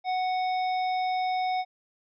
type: harmonic tone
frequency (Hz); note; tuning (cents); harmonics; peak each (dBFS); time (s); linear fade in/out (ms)
740; F#5; 0; 1 / 3 / 5 / 7; -25 / -37 / -42 / -45; 0.04-1.65; 50
effects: none